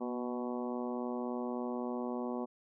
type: harmonic tone with a mistuned harmonic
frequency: 123.47 Hz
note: B2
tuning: in tune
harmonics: 2 / 3 / 4 / 5 / 6 / 7 / 8 / 9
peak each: -37 / -41 / -43 / -45 / -47 / -48 / -49 / -50 dBFS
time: 0-2.46 s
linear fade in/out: 20 ms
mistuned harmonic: 2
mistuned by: -27 cents
effects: none